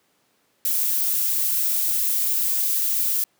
violet noise, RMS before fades -22 dBFS, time 0.65-3.24 s, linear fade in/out 2 ms, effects pink hiss -65 dBFS RMS until 3.39 s + high-pass 200 Hz 12 dB/octave

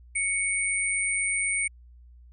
sine tone pair together, 2226 / 8904 Hz, C#7 / C#9, +7 / +7 cents, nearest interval 2 octaves, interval 2400 cents, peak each -26 / -28 dBFS, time 0.15-1.68 s, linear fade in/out 10 ms, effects added 60 Hz sine -48 dBFS peak until 2.32 s

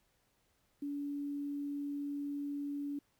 sine tone with quantisation, 286.1 Hz, D4, 45 cents flat, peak -36 dBFS, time 0.82-2.99 s, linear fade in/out 5 ms, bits 11, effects pink hiss -75 dBFS RMS until 3.19 s

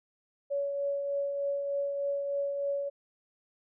sine tone with tremolo, 563 Hz, C#5, 27 cents sharp, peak -27 dBFS, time 0.5-2.9 s, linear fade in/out 20 ms, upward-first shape triangle, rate 3.3 Hz, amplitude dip 40%, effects none

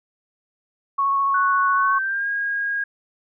sine tone with vibrato, 1104 Hz, C#6, 7 cents flat, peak -17 dBFS, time 0.98-1.99 s, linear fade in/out 10 ms, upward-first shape triangle, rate 14 Hz, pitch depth 13 cents each way
sine tone with pitch glide, 1480 to 1632.7 Hz, F#6 to G#6, 0 to -30 cents, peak -21 dBFS, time 1.34-2.84 s, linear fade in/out 5 ms, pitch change +170 cents, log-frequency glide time 1.73-2.29 s
effects none

